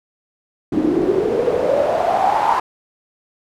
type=noise with band-pass filter sweep; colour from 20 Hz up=pink; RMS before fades=-17 dBFS; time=0.72-2.6 s; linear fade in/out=5 ms; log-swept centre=290 to 970 Hz; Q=8.1; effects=none